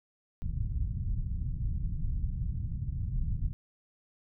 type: low-pass noise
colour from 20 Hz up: pink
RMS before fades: -32 dBFS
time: 0.42-3.53 s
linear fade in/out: 0 ms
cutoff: 140 Hz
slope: 24 dB/octave
effects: none